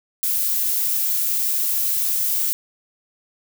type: noise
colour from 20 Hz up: violet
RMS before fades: -21 dBFS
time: 0.23-2.53 s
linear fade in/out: 0 ms
effects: none